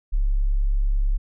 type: tone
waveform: sine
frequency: 34.65 Hz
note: C#1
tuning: in tune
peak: -17 dBFS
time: 0.12-1.18 s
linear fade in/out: 20 ms
effects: none